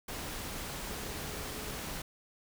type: tone in noise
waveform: sine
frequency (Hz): 425.4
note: G#4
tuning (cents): +42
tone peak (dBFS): -50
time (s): 0.9-1.78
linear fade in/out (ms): 5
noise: pink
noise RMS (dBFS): -40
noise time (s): 0.08-2.02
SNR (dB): -13
effects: none